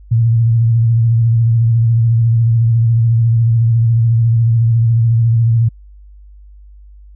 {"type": "tone with vibrato", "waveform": "sine", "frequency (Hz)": 115.1, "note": "A#2", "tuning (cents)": -22, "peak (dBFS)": -8, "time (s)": [0.11, 5.69], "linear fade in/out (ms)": 10, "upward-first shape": "sine", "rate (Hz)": 14, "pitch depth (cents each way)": 46, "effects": ["added 50 Hz sine -36 dBFS peak until 7.15 s"]}